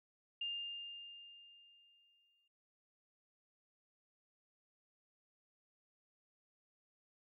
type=tone with exponential decay; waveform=sine; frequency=2807 Hz; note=F7; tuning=8 cents sharp; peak=-37 dBFS; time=0.41-2.48 s; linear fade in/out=5 ms; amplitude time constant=450 ms; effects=none